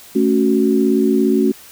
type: chord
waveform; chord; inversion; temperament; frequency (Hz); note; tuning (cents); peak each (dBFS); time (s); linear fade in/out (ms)
sine; F# minor; first; equal; 220 / 277.2 / 370; A3 / C#4 / F#4; 0 / 0 / 0; -16; 0.15-1.52; 10
effects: white hiss -41 dBFS RMS until 1.71 s